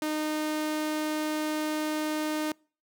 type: tone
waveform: sawtooth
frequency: 307 Hz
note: D#4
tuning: 23 cents flat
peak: -24 dBFS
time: 0.02-2.52 s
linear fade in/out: 2 ms
effects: noise-tail reverb RT60 0.4 s tail -26 dB re dry